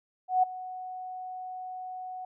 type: tone with ADSR envelope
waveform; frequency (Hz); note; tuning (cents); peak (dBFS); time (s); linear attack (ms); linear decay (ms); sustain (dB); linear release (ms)
sine; 740; F#5; 0; -18; 0.28-2.25; 150; 10; -18; 4
effects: none